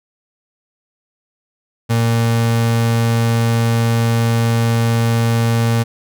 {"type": "tone", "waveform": "35% pulse", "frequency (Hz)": 115.6, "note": "A#2", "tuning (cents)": -14, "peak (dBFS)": -11, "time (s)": [1.89, 5.84], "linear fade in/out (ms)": 20, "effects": []}